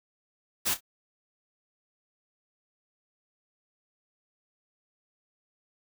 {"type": "noise with echo", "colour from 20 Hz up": "white", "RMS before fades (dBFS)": -27, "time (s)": [0.65, 0.75], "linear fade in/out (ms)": 20, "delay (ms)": 29, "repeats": 2, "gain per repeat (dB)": -13, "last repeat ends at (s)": 0.808, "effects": []}